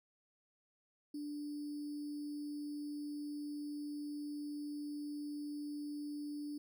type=tone with sample-and-hold; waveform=sine; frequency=293.7 Hz; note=D4; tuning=in tune; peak=-40 dBFS; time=1.14-6.58 s; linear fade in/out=5 ms; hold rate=4900 Hz; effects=none